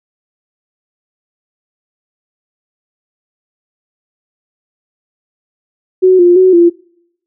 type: tone with pitch steps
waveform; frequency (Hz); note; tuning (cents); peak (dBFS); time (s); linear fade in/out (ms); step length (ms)
sine; 371.7 / 351.5 / 372.4 / 343.5; F#4 / F4 / F#4 / F4; +8 / +11 / +11 / -29; -3; 6.02-6.7; 20; 170
effects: noise-tail reverb RT60 0.8 s tail -26 dB re dry